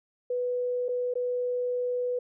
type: tone with dropouts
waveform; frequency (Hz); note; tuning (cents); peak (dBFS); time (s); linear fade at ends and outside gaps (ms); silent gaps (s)
sine; 493.9; B4; 0; -26; 0.3-2.19; 5; 0.884-0.889 / 1.139-1.154
effects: none